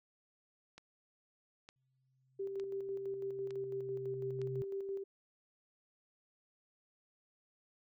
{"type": "click train", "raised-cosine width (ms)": 0.2, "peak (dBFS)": -35, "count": 5, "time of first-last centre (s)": [0.78, 4.416], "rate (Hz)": 1.1}
{"type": "tone with exponential growth", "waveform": "sine", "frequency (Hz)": 130.81, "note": "C3", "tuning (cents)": 0, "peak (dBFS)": -38, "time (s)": [1.76, 4.62], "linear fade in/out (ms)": 0, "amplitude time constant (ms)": 620}
{"type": "tone with tremolo", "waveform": "sine", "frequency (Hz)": 392, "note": "G4", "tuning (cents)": 0, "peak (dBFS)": -36, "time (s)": [2.39, 5.04], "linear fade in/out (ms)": 10, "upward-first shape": "square", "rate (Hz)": 6, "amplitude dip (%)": 35}
{"effects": []}